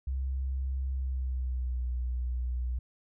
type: tone with pitch glide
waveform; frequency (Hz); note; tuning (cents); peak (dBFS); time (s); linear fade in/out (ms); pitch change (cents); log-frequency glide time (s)
sine; 66 to 61.58; C2 to B1; +16 to -4; -29; 0.07-2.79; 5; -120; 0.91-1.84
effects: none